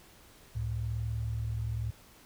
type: tone pair together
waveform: sine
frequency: 69.61 / 110.5 Hz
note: C#2 / A2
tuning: +8 / +8 cents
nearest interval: minor sixth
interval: 800 cents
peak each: -36 / -32 dBFS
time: 0.55-1.91 s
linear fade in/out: 10 ms
effects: pink hiss -57 dBFS RMS until 2.25 s